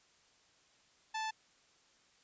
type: tone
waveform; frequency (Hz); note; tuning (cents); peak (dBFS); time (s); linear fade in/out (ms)
sawtooth; 877; A5; -6; -32; 1.14-1.31; 10
effects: white hiss -68 dBFS RMS until 2.23 s + resampled to 16000 Hz